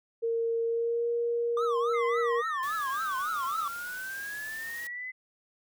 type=tone with pitch glide; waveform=sine; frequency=460 to 471 Hz; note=A#4 to A#4; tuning=-23 to +18 cents; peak=-26 dBFS; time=0.22-2.42 s; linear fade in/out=20 ms; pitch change=+41 cents; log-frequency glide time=0.64-1.08 s
type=tone with vibrato; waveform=triangle; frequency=1174.7 Hz; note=D6; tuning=in tune; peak=-28 dBFS; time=1.57-3.68 s; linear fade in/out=2 ms; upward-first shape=triangle; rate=3.6 Hz; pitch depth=240 cents each way
type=linear two-way sweep; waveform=sine; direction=down then up; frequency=2100 to 1312 to 2040 Hz; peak=-35 dBFS; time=1.93-5.12 s; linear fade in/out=20 ms; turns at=3.57 s
type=noise; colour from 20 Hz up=white; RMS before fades=-46 dBFS; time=2.63-4.87 s; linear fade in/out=0 ms
effects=none